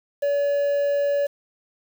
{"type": "tone with quantisation", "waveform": "triangle", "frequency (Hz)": 570, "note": "C#5", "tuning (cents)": 48, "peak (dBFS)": -17, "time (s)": [0.22, 1.27], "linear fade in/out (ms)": 10, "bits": 7, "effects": []}